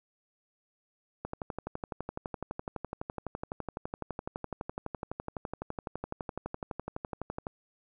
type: click train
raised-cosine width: 1 ms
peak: -21 dBFS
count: 75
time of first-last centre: 1.25-7.468 s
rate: 11.9 Hz
effects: none